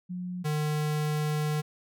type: tone pair in turn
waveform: sine / square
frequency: 180 / 151.36 Hz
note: F#3 / D#3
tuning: -47 / -47 cents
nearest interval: minor third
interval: 300 cents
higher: first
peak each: -32 / -27 dBFS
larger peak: second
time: 0.09-0.44 / 0.44-1.62 s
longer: second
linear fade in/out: 20 ms
effects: none